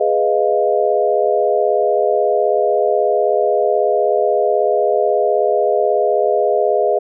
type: chord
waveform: sine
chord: F half-diminished seventh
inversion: first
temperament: equal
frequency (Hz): 415.3 / 493.9 / 622.3 / 698.5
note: Ab4 / Cb5 / Eb5 / F5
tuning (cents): 0 / 0 / 0 / 0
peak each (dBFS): -17 / -19 / -17 / -19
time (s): 0-6.99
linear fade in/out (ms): 10
effects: none